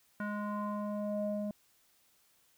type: tone with low-pass filter sweep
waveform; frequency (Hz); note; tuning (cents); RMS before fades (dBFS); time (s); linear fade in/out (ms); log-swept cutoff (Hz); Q
square; 207.7; G#3; 0; -36; 0.2-1.51; 2; 1500 to 500; 4.1
effects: white hiss -69 dBFS RMS until 2.57 s